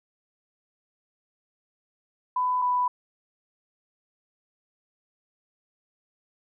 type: tone pair in turn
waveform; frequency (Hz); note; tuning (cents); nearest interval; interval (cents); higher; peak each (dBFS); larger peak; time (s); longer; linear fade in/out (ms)
sine; 1000 / 991.4; B5 / B5; +21 / +6; unison; 15; first; -22 / -21; second; 2.36-2.62 / 2.62-2.88; neither; 5
effects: none